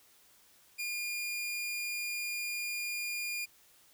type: tone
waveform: sawtooth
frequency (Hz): 2419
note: D#7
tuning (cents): -49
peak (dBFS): -31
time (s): 0.78-3.46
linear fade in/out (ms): 20
effects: white hiss -63 dBFS RMS until 3.93 s